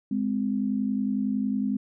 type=tone pair together; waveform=sine; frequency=207.7 / 258.6 Hz; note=G#3 / C4; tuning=0 / -20 cents; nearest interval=major third; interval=380 cents; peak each=-26 / -27 dBFS; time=0.11-1.77 s; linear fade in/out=5 ms; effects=none